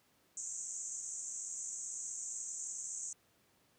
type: band-pass noise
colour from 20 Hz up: pink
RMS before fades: -43 dBFS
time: 0.37-3.13 s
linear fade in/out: 2 ms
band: 6300 to 8000 Hz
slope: 96 dB/octave
effects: pink hiss -71 dBFS RMS until 3.78 s + high-pass 100 Hz 12 dB/octave